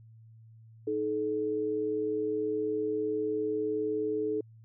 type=tone pair together; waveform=sine; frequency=311.1 / 430.8 Hz; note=D#4 / A4; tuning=0 / -37 cents; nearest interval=tritone; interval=563 cents; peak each=-34 / -29 dBFS; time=0.87-4.41 s; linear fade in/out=5 ms; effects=added 112 Hz sine -51 dBFS peak until 4.64 s